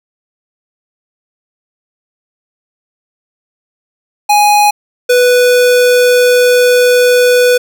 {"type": "tone pair in turn", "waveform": "square", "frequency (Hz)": [830.6, 493.9], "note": ["G#5", "B4"], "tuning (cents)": [0, 0], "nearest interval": "major sixth", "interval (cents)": 900, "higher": "first", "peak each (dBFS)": -6, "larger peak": "neither", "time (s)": [[4.29, 4.71], [5.09, 7.58]], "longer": "second", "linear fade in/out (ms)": 10, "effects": []}